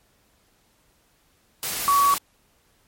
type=tone in noise; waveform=sine; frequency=1129 Hz; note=C#6; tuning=31 cents sharp; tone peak=-15 dBFS; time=1.88-2.14 s; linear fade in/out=0 ms; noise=white; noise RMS=-28 dBFS; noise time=1.63-2.18 s; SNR=+10 dB; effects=pink hiss -63 dBFS RMS until 2.87 s + MP3 64 kbps